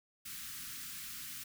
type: band-stop noise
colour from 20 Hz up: white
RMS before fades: -45 dBFS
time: 0.25-1.44 s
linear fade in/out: 10 ms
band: 290 to 1200 Hz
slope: 48 dB/octave
effects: none